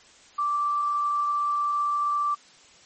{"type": "tone with quantisation", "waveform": "sine", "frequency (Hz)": 1170, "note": "D6", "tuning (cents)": -7, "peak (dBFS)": -22, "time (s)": [0.38, 2.35], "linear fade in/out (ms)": 10, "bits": 8, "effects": ["white hiss -53 dBFS RMS until 2.85 s", "MP3 32 kbps"]}